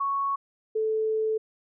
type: tone pair in turn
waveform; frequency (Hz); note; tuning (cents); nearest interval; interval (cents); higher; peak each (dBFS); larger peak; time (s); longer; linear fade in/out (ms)
sine; 1108.7 / 437.6; C#6 / A4; 0 / -9; octave + major third; 1609; first; -24 / -23; second; 0-0.36 / 0.75-1.38; second; 10
effects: none